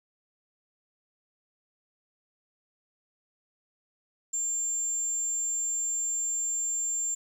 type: tone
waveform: sine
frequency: 7320 Hz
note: A#8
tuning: 32 cents flat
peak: -27 dBFS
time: 4.33-7.15 s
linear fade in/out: 10 ms
effects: 9-bit